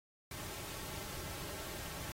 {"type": "noise with comb filter", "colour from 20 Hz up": "pink", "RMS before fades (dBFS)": -45, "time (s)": [0.31, 2.12], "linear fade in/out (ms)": 2, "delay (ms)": 4.1, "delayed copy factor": -0.5, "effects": ["AAC 48 kbps"]}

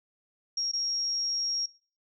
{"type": "tone with dropouts", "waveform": "sine", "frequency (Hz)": 5588, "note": "F8", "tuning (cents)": 0, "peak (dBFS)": -27, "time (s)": [0.57, 1.66], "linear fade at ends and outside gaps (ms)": 5, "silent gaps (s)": [0.716, 0.733], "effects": ["noise-tail reverb RT60 0.4 s tail -22 dB re dry"]}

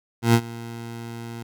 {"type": "tone with ADSR envelope", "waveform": "20% pulse", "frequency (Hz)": 116.54, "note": "A#2", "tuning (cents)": 0, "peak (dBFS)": -7, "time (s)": [0.22, 1.43], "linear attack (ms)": 120, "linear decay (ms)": 65, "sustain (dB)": -21, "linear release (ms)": 7, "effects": []}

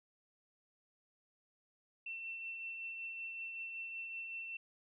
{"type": "tone with tremolo", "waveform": "sine", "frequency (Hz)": 2693, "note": "E7", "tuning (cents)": 36, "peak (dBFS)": -40, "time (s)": [2.06, 4.57], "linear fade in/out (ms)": 5, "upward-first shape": "triangle", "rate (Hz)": 5.3, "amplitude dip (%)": 35, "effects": []}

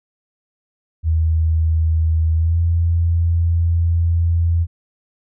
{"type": "tone with pitch glide", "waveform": "sine", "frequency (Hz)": [80.4, 84.3], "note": ["E2", "E2"], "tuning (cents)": [-43, 39], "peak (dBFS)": -13, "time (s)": [1.03, 4.67], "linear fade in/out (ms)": 50, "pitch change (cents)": 82, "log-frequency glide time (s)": [2.35, 2.59], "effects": []}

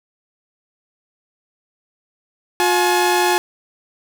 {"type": "tone pair together", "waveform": "sawtooth", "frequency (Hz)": [357.4, 850], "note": ["F4", "G#5"], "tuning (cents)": [40, 40], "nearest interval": "octave + minor third", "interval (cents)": 1500, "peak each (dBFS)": -13, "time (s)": [2.6, 3.38], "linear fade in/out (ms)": 0, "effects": []}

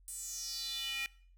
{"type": "tone with high-pass filter sweep", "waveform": "square", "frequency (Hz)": 269.6, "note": "C#4", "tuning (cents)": -48, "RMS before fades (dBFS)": -40, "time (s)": [0.08, 1.06], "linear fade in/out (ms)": 0, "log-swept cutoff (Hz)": [9100, 2300], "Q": 5.1, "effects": ["noise-tail reverb RT60 0.5 s tail -21 dB re dry", "added 44 Hz sine -59 dBFS peak until 1.37 s"]}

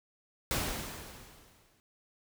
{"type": "noise with exponential decay", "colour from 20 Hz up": "pink", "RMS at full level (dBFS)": -30, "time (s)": [0.51, 1.8], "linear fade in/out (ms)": 0, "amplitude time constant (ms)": 280, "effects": []}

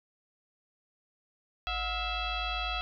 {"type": "tone with frequency modulation", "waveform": "sine", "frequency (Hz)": 1294, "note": "E6", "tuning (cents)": -32, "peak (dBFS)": -30, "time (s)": [1.67, 2.81], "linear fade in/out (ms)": 0, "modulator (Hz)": 674, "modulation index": 3.6, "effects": []}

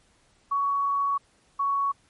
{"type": "tone pair in turn", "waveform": "sine", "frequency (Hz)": [1121, 1116], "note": ["C#6", "C#6"], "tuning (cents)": [19, 11], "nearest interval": "unison", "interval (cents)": 8, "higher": "first", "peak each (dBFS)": -22, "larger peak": "neither", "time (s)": [[0.51, 1.18], [1.59, 1.92]], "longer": "first", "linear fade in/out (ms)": 10, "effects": ["pink hiss -63 dBFS RMS until 2.09 s", "MP3 48 kbps"]}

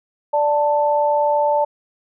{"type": "tone pair together", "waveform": "sine", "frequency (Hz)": [587, 884.1], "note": ["D5", "A5"], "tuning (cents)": [-1, 8], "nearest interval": "perfect fifth", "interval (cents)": 709, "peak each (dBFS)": -17, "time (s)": [0.33, 1.65], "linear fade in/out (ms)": 10, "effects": []}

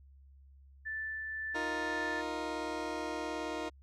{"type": "tone with tremolo", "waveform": "sine", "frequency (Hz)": 1760, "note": "A6", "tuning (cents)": 0, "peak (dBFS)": -35, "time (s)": [0.85, 2.22], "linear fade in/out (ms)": 20, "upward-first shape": "triangle", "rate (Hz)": 1.9, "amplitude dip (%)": 25}
{"type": "chord", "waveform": "20% pulse", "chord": "Eb suspended second", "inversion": "none", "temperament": "just", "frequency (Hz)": [311.1, 350, 466.7], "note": ["Eb4", "F4", "Bb4"], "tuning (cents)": [0, 4, 2], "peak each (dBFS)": [-34, -36, -36], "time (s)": [1.54, 3.7], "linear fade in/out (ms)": 20}
{"effects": ["added 68 Hz sine -55 dBFS peak until 3.82 s", "low-pass 6000 Hz 12 dB/octave"]}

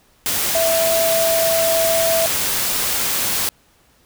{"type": "tone in noise", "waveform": "sine", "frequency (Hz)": 659.3, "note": "E5", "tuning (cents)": 0, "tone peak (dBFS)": -16, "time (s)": [0.55, 2.26], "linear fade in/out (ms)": 0, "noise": "white", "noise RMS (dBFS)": -20, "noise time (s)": [0.26, 3.49], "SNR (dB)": 1, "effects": ["pink hiss -56 dBFS RMS until 4.05 s"]}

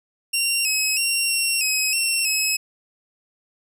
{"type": "tone with pitch steps", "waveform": "15% pulse", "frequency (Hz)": [2759, 2559, 2752, 2736, 2545, 2719, 2567], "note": ["F7", "D#7", "F7", "F7", "D#7", "F7", "E7"], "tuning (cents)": [-22, 48, -26, -36, 39, -47, -47], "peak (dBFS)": -12, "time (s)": [0.33, 2.57], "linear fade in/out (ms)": 10, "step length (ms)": 320, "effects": []}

